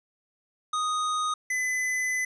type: tone pair in turn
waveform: square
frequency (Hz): 1244 / 2013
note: D#6 / B6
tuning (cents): -1 / +33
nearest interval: minor sixth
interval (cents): 834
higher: second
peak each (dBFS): -26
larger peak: neither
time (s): 0.73-1.34 / 1.5-2.25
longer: second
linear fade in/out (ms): 5
effects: resampled to 22050 Hz + 10-bit